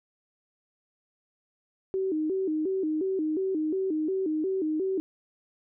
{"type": "tone with vibrato", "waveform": "sine", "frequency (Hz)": 344, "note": "F4", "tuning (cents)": -26, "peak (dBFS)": -25, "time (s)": [1.94, 5], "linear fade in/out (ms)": 0, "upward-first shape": "square", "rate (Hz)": 2.8, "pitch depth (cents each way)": 180, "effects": []}